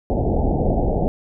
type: low-pass noise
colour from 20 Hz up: pink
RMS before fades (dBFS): -19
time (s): 0.1-1.08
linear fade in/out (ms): 0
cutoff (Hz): 820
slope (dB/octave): 96
effects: none